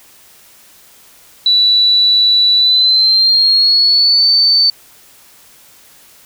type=tone with pitch glide; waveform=sine; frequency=3951 to 4539 Hz; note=B7 to C#8; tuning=0 to +40 cents; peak=-7 dBFS; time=1.46-4.7 s; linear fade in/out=2 ms; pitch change=+240 cents; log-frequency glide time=2.56-4.27 s; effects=white hiss -44 dBFS RMS until 6.25 s